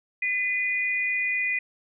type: tone pair together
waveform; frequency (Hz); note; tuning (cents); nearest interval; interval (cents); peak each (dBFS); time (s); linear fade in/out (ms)
sine; 2016 / 2452; B6 / D#7; +35 / -26; minor third; 339; -26; 0.22-1.59; 5
effects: none